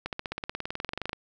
accelerating click train, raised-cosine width 0.3 ms, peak -16 dBFS, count 22, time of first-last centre 0.06-1.131 s, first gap 68 ms, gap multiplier 0.97, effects none

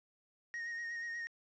triangle tone with vibrato, 1864.7 Hz, A#6, in tune, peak -37 dBFS, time 0.54-1.27 s, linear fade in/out 0 ms, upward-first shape sine, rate 8.3 Hz, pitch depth 23 cents each way, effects resampled to 16000 Hz + 11-bit

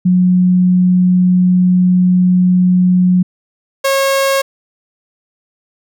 sine / sawtooth tone pair in turn, 181.5 / 544.8 Hz, F#3 / C#5, -33 / -30 cents, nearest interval octave + perfect fifth, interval 1903 cents, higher second, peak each -7 dBFS, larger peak neither, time 0.05-3.23 / 3.84-4.42 s, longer first, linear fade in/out 10 ms, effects none

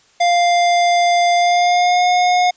square tone with pitch glide, 698.5 to 720.2 Hz, F5 to F#5, 0 to -47 cents, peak -12 dBFS, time 0.2-2.51 s, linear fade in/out 10 ms, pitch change +53 cents, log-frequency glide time 1.34-2.09 s, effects white hiss -53 dBFS RMS until 2.56 s + resampled to 16000 Hz

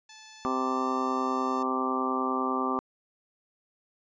5% pulse tone with pitch glide, 871 to 896 Hz, A5 to A5, -18 to +31 cents, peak -34 dBFS, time 0.09-1.63 s, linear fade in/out 5 ms, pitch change +49 cents, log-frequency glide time 0.39-0.87 s
harmonic tone, 130 Hz, C3, 11 cents flat, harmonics 2 / 3 / 4 / 5 / 6 / 7 / 8 / 9, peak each -31 / -34 / -39 / -41 / -36 / -37 / -36 / -30 dBFS, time 0.45-2.79 s, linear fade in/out 0 ms
effects resampled to 16000 Hz

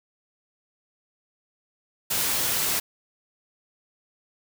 white noise, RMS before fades -25 dBFS, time 2.1-2.8 s, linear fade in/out 10 ms, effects none

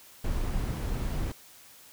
brown noise, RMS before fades -30 dBFS, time 0.24-1.32 s, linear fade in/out 5 ms, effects white hiss -53 dBFS RMS until 1.92 s

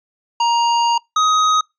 square tone pair in turn, 939 / 1258.1 Hz, A#5 / D#6, +12 / +19 cents, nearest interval perfect fourth, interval 507 cents, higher second, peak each -14 / -13 dBFS, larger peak second, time 0.4-0.98 / 1.16-1.61 s, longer first, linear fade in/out 5 ms, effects noise-tail reverb RT60 0.2 s tail -26 dB re dry + resampled to 16000 Hz

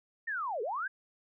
sine linear two-way sweep, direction down then up, 1864.7 to 397.6 to 1655 Hz, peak -32 dBFS, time 0.27-0.88 s, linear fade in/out 10 ms, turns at 0.62 s, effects none

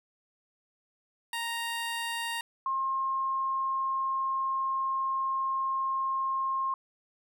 15% pulse / sine tone pair in turn, 931 / 1067.5 Hz, A#5 / C6, -2 / +34 cents, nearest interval major second, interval 236 cents, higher second, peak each -25 / -27 dBFS, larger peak first, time 1.33-2.41 / 2.66-6.74 s, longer second, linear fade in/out 2 ms, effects none

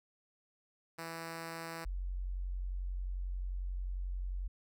5% pulse / sine tone pair in turn, 164.81 / 45.62 Hz, E3 / F#1, 0 / -24 cents, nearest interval octave + minor seventh, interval 2224 cents, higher first, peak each -30 / -35 dBFS, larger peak first, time 0.98-1.85 / 1.85-4.48 s, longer second, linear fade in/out 10 ms, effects none

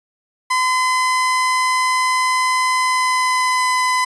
30% pulse tone with pitch glide, 1020 to 1011.2 Hz, C6 to B5, -44 to +41 cents, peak -12 dBFS, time 0.5-4.05 s, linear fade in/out 10 ms, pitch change -15 cents, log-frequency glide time 2.75-3.82 s, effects resampled to 24000 Hz

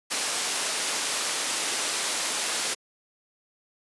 white low-pass noise, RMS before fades -28 dBFS, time 0.1-2.75 s, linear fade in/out 20 ms, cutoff 9800 Hz, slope 12 dB/octave, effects high-pass 300 Hz 12 dB/octave + resampled to 24000 Hz

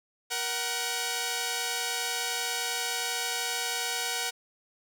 5% pulse tone pair together, 473.1 / 751 Hz, A#4 / F#5, +26 / +26 cents, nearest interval minor sixth, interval 800 cents, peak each -22 / -19 dBFS, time 0.3-4.31 s, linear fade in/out 20 ms, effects none

